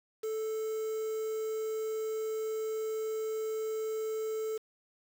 triangle tone with quantisation, 438.3 Hz, A4, 7 cents flat, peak -30 dBFS, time 0.23-4.58 s, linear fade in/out 10 ms, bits 8, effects none

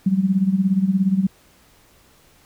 sine tone with tremolo, 191.1 Hz, G3, 44 cents flat, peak -12 dBFS, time 0.06-1.27 s, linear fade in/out 5 ms, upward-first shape sine, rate 17 Hz, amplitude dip 75%, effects pink hiss -54 dBFS RMS until 2.45 s

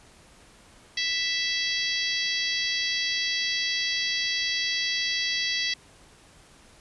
harmonic tone, 659.3 Hz, E5, in tune, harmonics 3 / 4 / 5 / 6 / 7 / 8 / 9, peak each -30 / -35 / -31 / -33 / -31 / -36 / -39 dBFS, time 0.97-5.74 s, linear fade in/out 5 ms, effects pink hiss -54 dBFS RMS until 6.8 s + resampled to 24000 Hz

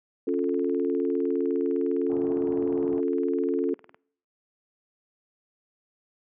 sine chord, Db augmented, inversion none, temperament equal with one note detuned, 277.2 / 351.9 / 440 Hz, Db4 / F4 / A4, 0 / +13 / 0 cents, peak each -27 dBFS, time 0.27-3.74 s, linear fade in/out 5 ms
click train, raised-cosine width 0.5 ms, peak -34 dBFS, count 73, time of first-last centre 0.29-3.945 s, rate 19.7 Hz
pink low-pass noise, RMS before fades -38 dBFS, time 2.09-3.01 s, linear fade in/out 10 ms, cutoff 890 Hz, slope 24 dB/octave
effects noise-tail reverb RT60 0.6 s tail -24 dB re dry + high-pass 150 Hz 12 dB/octave

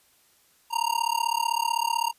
square tone with amplitude modulation, 932.3 Hz, A#5, in tune, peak -20 dBFS, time 0.7-2.13 s, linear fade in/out 50 ms, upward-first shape sine, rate 35.8 Hz, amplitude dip 100%, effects white hiss -62 dBFS RMS until 2.18 s + resampled to 32000 Hz

